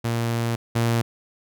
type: tone pair in turn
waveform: sawtooth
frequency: 116.54 / 116.54 Hz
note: A#2 / A#2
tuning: 0 / 0 cents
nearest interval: unison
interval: 0 cents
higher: neither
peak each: -18 / -15 dBFS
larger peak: second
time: 0.04-0.56 / 0.75-1.02 s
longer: first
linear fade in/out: 10 ms
effects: none